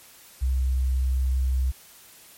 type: tone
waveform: sine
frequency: 64.7 Hz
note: C2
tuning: 19 cents flat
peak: -20 dBFS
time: 0.41-1.72 s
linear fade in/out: 20 ms
effects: white hiss -50 dBFS RMS until 2.37 s + MP3 64 kbps